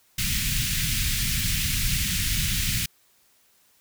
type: band-stop noise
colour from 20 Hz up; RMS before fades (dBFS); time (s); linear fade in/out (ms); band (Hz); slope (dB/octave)
pink; -25; 0.18-2.86; 5; 180 to 2000; 24
effects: white hiss -62 dBFS RMS until 3.8 s